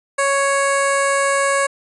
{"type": "tone with notch filter", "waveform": "10% pulse", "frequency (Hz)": 554.4, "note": "C#5", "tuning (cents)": 0, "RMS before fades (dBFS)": -17, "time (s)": [0.18, 1.67], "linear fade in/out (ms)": 10, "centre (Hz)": 3300, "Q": 0.8, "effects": ["resampled to 24000 Hz"]}